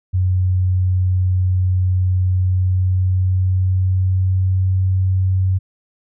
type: tone with pitch glide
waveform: sine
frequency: 92.1 to 93.87 Hz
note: F#2 to F#2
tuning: -7 to +25 cents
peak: -13 dBFS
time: 0.13-5.59 s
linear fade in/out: 20 ms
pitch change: +32 cents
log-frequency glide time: 2.28-4.8 s
effects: none